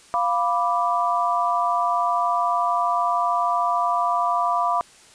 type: chord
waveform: sine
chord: B diminished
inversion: second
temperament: equal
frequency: 698.5 / 987.8 / 1174.7 Hz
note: F5 / B5 / D6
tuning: 0 / 0 / 0 cents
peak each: -23 dBFS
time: 0.14-4.81 s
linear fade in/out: 0 ms
effects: white hiss -50 dBFS RMS until 5.14 s + resampled to 22050 Hz